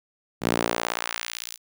sawtooth tone with high-pass filter sweep, 57.9 Hz, A#1, 11 cents flat, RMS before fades -28 dBFS, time 0.41-1.58 s, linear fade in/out 50 ms, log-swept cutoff 180 to 5600 Hz, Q 0.85, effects none

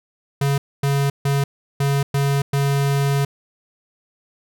square tone bursts at uneven times, 139.9 Hz, C#3, 16 cents sharp, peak -17 dBFS, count 6, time 0.41-0.58 / 0.83-1.1 / 1.25-1.44 / 1.8-2.03 / 2.14-2.42 / 2.53-3.25 s, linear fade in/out 5 ms, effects none

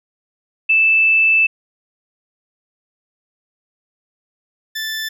sine / 20% pulse tone pair in turn, 2637 / 1760 Hz, E7 / A6, 0 / 0 cents, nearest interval perfect fifth, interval 700 cents, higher first, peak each -10 / -17 dBFS, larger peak first, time 0.69-1.47 / 4.75-5.09 s, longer first, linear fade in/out 10 ms, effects none

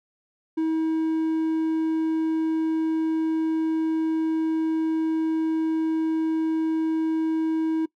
triangle tone, 320 Hz, D#4, 49 cents sharp, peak -19 dBFS, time 0.57-7.86 s, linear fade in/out 10 ms, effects noise-tail reverb RT60 0.1 s tail -22 dB re dry

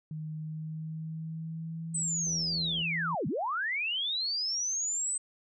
sine tone with pitch glide, 155.56 to 165.76 Hz, D#3 to E3, 0 to +10 cents, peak -35 dBFS, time 0.11-3.15 s, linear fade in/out 2 ms, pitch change +110 cents, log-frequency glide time 0.37-2.2 s
sine linear two-way sweep, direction down then up, 8220 to 123.47 to 8220 Hz, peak -29 dBFS, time 1.94-5.18 s, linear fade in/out 10 ms, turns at 3.27 s
click train, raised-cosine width 2 ms, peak -36 dBFS, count 45, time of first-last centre 2.27-2.813 s, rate 81 Hz
effects none

